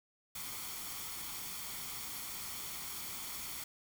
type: noise with comb filter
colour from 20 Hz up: white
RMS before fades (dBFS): -43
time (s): 0.35-3.64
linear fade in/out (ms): 5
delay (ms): 0.9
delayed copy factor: +0.5
effects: none